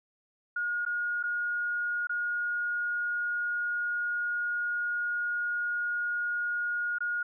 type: tone with dropouts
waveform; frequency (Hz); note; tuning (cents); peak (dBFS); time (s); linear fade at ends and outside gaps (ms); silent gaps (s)
sine; 1435; F6; +47; -28; 0.56-7.23; 5; 0.852-0.862 / 1.229-1.236 / 2.071-2.094 / 6.985-7.005
effects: none